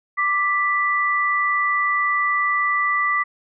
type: tone pair together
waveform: sine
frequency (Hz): 1174.6 / 1975.5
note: D6 / B6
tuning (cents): 0 / 0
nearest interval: major sixth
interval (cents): 900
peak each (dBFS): -20 / -20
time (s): 0.17-3.24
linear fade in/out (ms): 20
effects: none